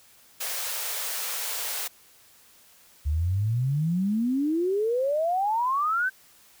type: high-pass noise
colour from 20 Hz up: white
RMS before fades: -31 dBFS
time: 0.4-1.88 s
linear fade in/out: 10 ms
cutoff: 430 Hz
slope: 96 dB/octave
type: exponential sweep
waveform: sine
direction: up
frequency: 71 to 1568 Hz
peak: -22 dBFS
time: 3.05-6.1 s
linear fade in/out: 20 ms
effects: white hiss -56 dBFS RMS until 6.6 s